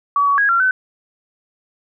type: tone with pitch steps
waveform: sine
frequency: 1138 / 1127 / 1651 / 1372 / 1517 Hz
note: C#6 / C#6 / G#6 / F6 / F#6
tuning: +45 / +28 / -11 / -31 / +43 cents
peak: -12 dBFS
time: 0.16-0.71 s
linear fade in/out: 2 ms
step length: 110 ms
effects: none